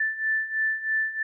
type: beating tone pair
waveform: sine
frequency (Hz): 1760 / 1763.1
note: A6 / A6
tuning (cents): 0 / +3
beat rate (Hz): 3.1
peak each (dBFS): -29 / -25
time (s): 0-1.23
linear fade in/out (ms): 5
effects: none